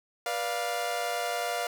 sawtooth chord, B diminished, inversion none, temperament equal with one note detuned, 486.5 / 587.3 / 698.5 Hz, B4 / D5 / F5, -26 / 0 / 0 cents, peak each -32 / -32 / -27 dBFS, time 0.26-1.67 s, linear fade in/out 2 ms, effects none

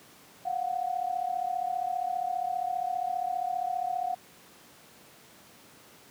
sine tone pair together, 709 / 744 Hz, F5 / F#5, +26 / +9 cents, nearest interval minor second, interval 83 cents, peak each -31 / -31 dBFS, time 0.45-4.15 s, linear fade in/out 10 ms, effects pink hiss -54 dBFS RMS until 6.1 s + high-pass 150 Hz 12 dB/octave

